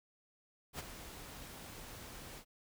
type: noise with ADSR envelope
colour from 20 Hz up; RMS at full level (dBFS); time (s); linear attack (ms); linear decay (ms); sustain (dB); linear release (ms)
pink; -41; 0.73-2.45; 62; 20; -9; 72
effects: none